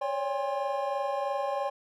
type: tone cluster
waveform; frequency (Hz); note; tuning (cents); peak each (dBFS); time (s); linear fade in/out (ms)
triangle; 546 / 569 / 806 / 1058; C#5 / C#5 / G5 / C6; -26 / +45 / +48 / +19; -34 / -30 / -31 / -34; 0.01-1.7; 10
effects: none